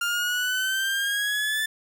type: exponential sweep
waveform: 30% pulse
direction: up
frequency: 1396.9 to 1760 Hz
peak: -21 dBFS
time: 0.01-1.66 s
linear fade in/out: 5 ms
effects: none